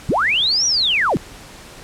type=linear two-way sweep; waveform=sine; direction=up then down; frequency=85.3 to 5890 to 85.3 Hz; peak=-14 dBFS; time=0.09-1.17 s; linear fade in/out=0 ms; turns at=0.66 s; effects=pink hiss -39 dBFS RMS until 1.83 s + low-pass 10000 Hz 12 dB/octave